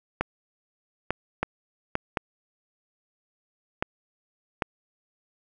clicks, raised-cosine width 0.5 ms, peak -9 dBFS, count 7, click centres 0.21 / 1.106 / 1.43 / 1.954 / 2.172 / 3.825 / 4.622 s, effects none

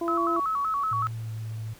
harmonic tone, 338.4 Hz, E4, 45 cents sharp, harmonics 1 / 2 / 3, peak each -27 / -33 / -37 dBFS, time 0.01-0.4 s, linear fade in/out 5 ms
sine tone with vibrato, 1206 Hz, D6, 46 cents sharp, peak -24 dBFS, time 0.08-1.07 s, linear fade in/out 0 ms, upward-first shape square, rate 5.3 Hz, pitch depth 120 cents each way
sine tone with pitch glide, 112.9 to 110.51 Hz, A2 to A2, +45 to +8 cents, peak -31 dBFS, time 0.91-1.74 s, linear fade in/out 10 ms, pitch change -37 cents, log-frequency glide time 1.16-1.33 s
effects pink hiss -52 dBFS RMS until 1.79 s

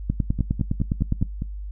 two click trains, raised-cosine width 5 ms, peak -9 / -15 dBFS, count 12 / 6, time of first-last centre 0.1-1.226 / 0.39-1.421 s, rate 9.77 / 4.85 Hz, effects noise-tail reverb RT60 0.2 s tail -22 dB re dry + added 50 Hz sine -30 dBFS peak until 1.71 s

